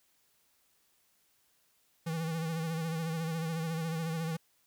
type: tone with vibrato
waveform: square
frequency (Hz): 162.9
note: E3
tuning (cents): -20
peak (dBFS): -33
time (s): 2.06-4.37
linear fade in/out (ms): 10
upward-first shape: sine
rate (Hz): 14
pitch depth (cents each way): 49
effects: white hiss -71 dBFS RMS until 4.66 s